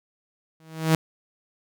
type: tone with exponential growth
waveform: sawtooth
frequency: 160 Hz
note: D#3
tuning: 49 cents sharp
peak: -10 dBFS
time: 0.6-0.95 s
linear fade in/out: 0 ms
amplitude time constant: 74 ms
effects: none